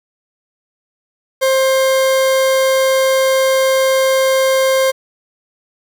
40% pulse tone, 529 Hz, C5, 19 cents sharp, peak -10 dBFS, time 1.41-4.92 s, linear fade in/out 20 ms, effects 7-bit

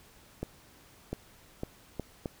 accelerating click train, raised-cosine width 2 ms, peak -20 dBFS, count 5, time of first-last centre 0.43-2.258 s, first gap 700 ms, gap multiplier 0.72, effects pink hiss -58 dBFS RMS until 2.4 s

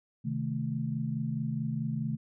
sine chord, A diminished, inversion first, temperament equal, 130.81 / 155.56 / 220 Hz, C3 / Eb3 / A3, 0 / 0 / 0 cents, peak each -34 dBFS, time 0.24-2.17 s, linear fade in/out 20 ms, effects none

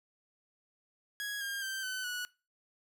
sawtooth tone with pitch steps, 1661.2 / 1611.1 / 1562.5 / 1515.4 / 1469.7 Hz, G#6 / G6 / G6 / F#6 / F#6, 0 / +47 / -6 / +41 / -12 cents, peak -32 dBFS, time 1.2-2.25 s, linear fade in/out 0 ms, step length 210 ms, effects noise-tail reverb RT60 0.3 s tail -21 dB re dry

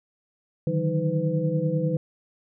sine tone cluster, 149.1 / 159.2 / 187.4 / 315.3 / 503 Hz, D3 / D#3 / F#3 / D#4 / B4, +27 / +40 / +22 / +23 / +32 cents, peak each -28 / -25 / -32 / -32 / -28 dBFS, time 0.67-1.97 s, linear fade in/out 2 ms, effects none

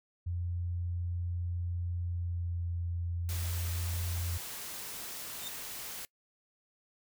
sine tone with pitch glide, 87.31 to 86.11 Hz, F2 to F2, 0 to -24 cents, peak -32 dBFS, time 0.26-4.38 s, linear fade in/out 10 ms, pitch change -24 cents, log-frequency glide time 2.03-2.65 s
white noise, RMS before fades -42 dBFS, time 3.29-6.05 s, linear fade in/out 0 ms
35% pulse tone with exponential growth, 3634 Hz, A#7, 45 cents flat, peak -34 dBFS, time 5.33-5.48 s, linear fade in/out 2 ms, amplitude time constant 31 ms
effects noise-tail reverb RT60 0.1 s tail -24 dB re dry

